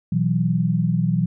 sine chord, B suspended fourth, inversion none, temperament just, 123.47 / 164.63 / 185.21 Hz, B2 / E3 / F#3, 0 / -2 / +2 cents, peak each -23 / -20 / -22 dBFS, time 0.12-1.26 s, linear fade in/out 5 ms, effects none

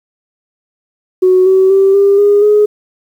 sine tone with pitch steps, 370 / 379.3 / 388.8 / 398.6 / 408.6 / 418.9 Hz, F#4 / F#4 / G4 / G4 / G#4 / G#4, 0 / +43 / -14 / +29 / -28 / +15 cents, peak -4 dBFS, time 1.22-2.66 s, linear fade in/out 10 ms, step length 240 ms, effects tanh soft clip ceiling 0 dBFS + 7-bit

